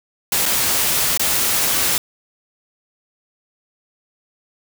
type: noise with dropouts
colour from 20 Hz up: white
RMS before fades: -18 dBFS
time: 0.32-1.98 s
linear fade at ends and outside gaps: 2 ms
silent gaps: 0.456-0.46 / 1.175-1.195 s
effects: none